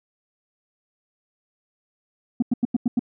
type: tone bursts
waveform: sine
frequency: 240.9 Hz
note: B3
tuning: 43 cents flat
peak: -14 dBFS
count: 6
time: 2.4-2.994 s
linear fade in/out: 5 ms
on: 24 ms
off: 90 ms
effects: tanh soft clip ceiling -14 dBFS